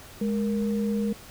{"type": "tone pair together", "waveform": "sine", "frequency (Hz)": [208.5, 468], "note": ["G#3", "A#4"], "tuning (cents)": [7, 7], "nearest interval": "octave + major second", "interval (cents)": 1400, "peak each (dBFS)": [-24, -31], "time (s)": [0.21, 1.13], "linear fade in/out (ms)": 5, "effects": ["pink hiss -46 dBFS RMS until 1.3 s"]}